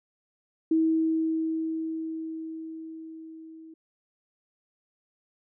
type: tone with level ramp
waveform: sine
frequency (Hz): 321.5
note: E4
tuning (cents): -43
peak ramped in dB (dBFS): -19 to -44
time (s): 0.71-3.74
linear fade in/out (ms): 5
effects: none